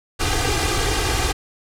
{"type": "noise with comb filter", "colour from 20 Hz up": "pink", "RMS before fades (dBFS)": -20, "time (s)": [0.19, 1.33], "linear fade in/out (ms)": 20, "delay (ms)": 2.5, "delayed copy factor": 1, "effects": ["low-pass 9000 Hz 12 dB/octave"]}